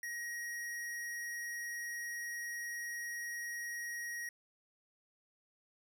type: tone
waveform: square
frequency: 1891 Hz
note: A#6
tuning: 24 cents sharp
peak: -40 dBFS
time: 0.03-4.29 s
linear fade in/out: 2 ms
effects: none